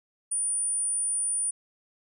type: tone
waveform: sine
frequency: 9397 Hz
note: D9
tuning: in tune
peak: -25 dBFS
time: 0.31-1.51 s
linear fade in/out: 10 ms
effects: none